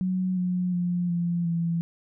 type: tone with pitch steps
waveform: sine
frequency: 185 / 180.67 / 176.44 / 172.31 / 168.28 Hz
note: F#3 / F#3 / F3 / F3 / E3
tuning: 0 / -41 / +18 / -23 / +36 cents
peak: -23 dBFS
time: 0.01-1.81 s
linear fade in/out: 0 ms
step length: 360 ms
effects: none